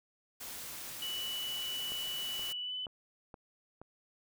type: noise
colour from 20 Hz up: white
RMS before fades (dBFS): -44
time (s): 0.4-2.53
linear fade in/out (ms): 10
type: tone with pitch glide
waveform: sine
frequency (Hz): 2960 to 3007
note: F#7 to F#7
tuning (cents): 0 to +27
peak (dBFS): -36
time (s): 1.02-2.86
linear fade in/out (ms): 2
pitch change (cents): +27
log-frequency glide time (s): 2.61-2.75
type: click train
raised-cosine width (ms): 1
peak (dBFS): -34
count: 5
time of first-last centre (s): 1.92-3.816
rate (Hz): 2.11
effects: none